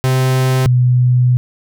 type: tone pair in turn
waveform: 45% pulse / sine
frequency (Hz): 130 / 124.59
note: C3 / B2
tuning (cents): -11 / +16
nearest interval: minor second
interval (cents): 73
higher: first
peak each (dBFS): -11 / -8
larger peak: second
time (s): 0.04-0.66 / 0.66-1.37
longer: second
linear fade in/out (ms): 0
effects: none